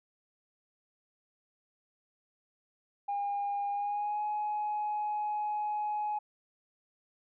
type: tone with pitch glide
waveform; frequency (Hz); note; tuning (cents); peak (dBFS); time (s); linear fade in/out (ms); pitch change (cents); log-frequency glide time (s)
sine; 809 to 840.9; G#5 to G#5; -46 to +21; -29; 3.08-6.19; 10; +67; 3.71-4.23
effects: tanh soft clip ceiling -27 dBFS